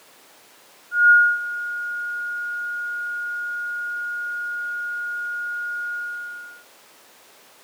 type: tone with ADSR envelope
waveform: sine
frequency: 1432 Hz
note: F6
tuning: 43 cents sharp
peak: -8 dBFS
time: 0.91-6.66 s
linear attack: 190 ms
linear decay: 280 ms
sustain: -17 dB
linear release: 720 ms
effects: pink hiss -49 dBFS RMS until 7.63 s + high-pass 400 Hz 12 dB/octave